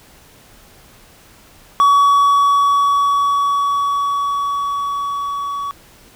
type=tone with level ramp; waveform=triangle; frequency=1131 Hz; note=C#6; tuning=34 cents sharp; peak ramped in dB=-6 to -19 dBFS; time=1.8-5.71 s; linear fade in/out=0 ms; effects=pink hiss -46 dBFS RMS until 6.15 s